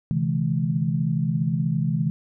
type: tone cluster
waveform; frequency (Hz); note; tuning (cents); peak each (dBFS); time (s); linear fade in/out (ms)
sine; 131.4 / 146.7 / 163.5 / 212.4; C3 / D3 / E3 / G#3; +8 / -2 / -14 / +39; -26 / -30 / -23 / -28; 0.11-2.1; 0
effects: none